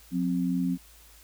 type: tone pair together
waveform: sine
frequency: 179.55 / 262.8 Hz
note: F3 / C4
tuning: +48 / +8 cents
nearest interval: perfect fifth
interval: 660 cents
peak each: -27 dBFS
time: 0.11-0.78 s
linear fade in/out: 50 ms
effects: added 55 Hz sine -55 dBFS peak until 1.23 s + white hiss -55 dBFS RMS until 1.23 s